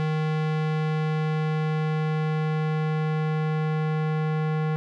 square tone with low-pass filter sweep, 155.56 Hz, D#3, in tune, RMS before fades -25 dBFS, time 0-4.76 s, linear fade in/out 0 ms, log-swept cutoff 3000 to 2000 Hz, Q 0.8, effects none

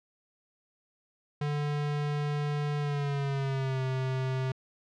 square tone with pitch glide, 146.83 to 130.81 Hz, D3 to C3, 0 to 0 cents, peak -29 dBFS, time 1.41-4.52 s, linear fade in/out 5 ms, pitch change -200 cents, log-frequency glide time 2.79-3.82 s, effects low-pass 4000 Hz 12 dB/octave

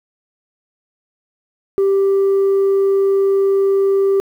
sine tone, 392 Hz, G4, in tune, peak -9 dBFS, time 1.78-4.2 s, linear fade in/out 0 ms, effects tanh soft clip ceiling -10 dBFS + 8-bit

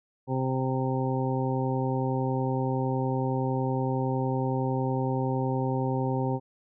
harmonic tone, 130.8 Hz, C3, in tune, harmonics 1 / 2 / 3 / 4 / 6 / 7, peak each -28 / -31 / -33 / -34 / -36 / -36 dBFS, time 0.27-6.4 s, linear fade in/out 50 ms, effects none

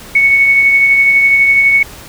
sine tone with tremolo, 2217 Hz, C#7, in tune, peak -4 dBFS, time 0.15-1.83 s, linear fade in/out 5 ms, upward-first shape triangle, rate 12 Hz, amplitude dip 35%, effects pink hiss -33 dBFS RMS until 2.08 s

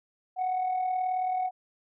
sine tone with amplitude modulation, 740 Hz, F#5, in tune, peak -22 dBFS, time 0.36-1.51 s, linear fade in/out 50 ms, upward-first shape sine, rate 38.6 Hz, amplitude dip 50%, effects tanh soft clip ceiling -23 dBFS

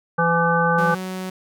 harmonic tone, 168.4 Hz, E3, 37 cents sharp, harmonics 1 / 3 / 5 / 7 / 9, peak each -22 / -22 / -22 / -22 / -22 dBFS, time 0.18-0.95 s, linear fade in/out 10 ms
sawtooth tone, 186.2 Hz, F#3, 11 cents sharp, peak -23 dBFS, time 0.78-1.3 s, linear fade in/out 5 ms
effects none

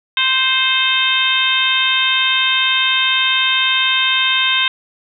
harmonic tone with a mistuned harmonic, 522 Hz, C5, 4 cents flat, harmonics 2 / 3 / 4 / 5 / 6 / 7, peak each -23 / -21 / -22 / -19 / -18 / -18 dBFS, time 0.17-4.68 s, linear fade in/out 2 ms, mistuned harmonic 4, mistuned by +18 cents, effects none

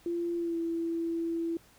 sine tone with pitch glide, 342.8 to 333.2 Hz, F4 to E4, -32 to +19 cents, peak -29 dBFS, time 0.06-1.57 s, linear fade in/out 2 ms, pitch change -49 cents, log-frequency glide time 0.37-0.57 s, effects pink hiss -60 dBFS RMS until 1.78 s

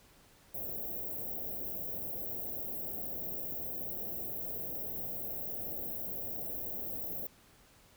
white band-stop noise, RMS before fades -39 dBFS, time 0.54-7.27 s, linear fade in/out 5 ms, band 710 to 14000 Hz, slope 48 dB/octave, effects pink hiss -62 dBFS RMS until 7.96 s

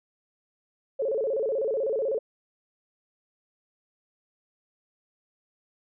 sine tone with vibrato, 489 Hz, B4, 17 cents flat, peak -24 dBFS, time 0.99-2.19 s, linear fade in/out 10 ms, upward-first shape square, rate 16 Hz, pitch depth 190 cents each way, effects none

